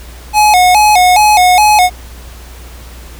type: tone with vibrato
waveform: square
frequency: 784 Hz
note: G5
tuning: in tune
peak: -5 dBFS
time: 0.33-1.9 s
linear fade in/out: 50 ms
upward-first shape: square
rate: 2.4 Hz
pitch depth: 130 cents each way
effects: added 60 Hz sine -29 dBFS peak until 3.19 s + pink hiss -36 dBFS RMS until 3.19 s